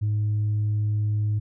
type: tone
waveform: sine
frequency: 105.5 Hz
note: G#2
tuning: 28 cents sharp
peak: -19 dBFS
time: 0.01-1.4 s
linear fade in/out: 20 ms
effects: tanh soft clip ceiling -19 dBFS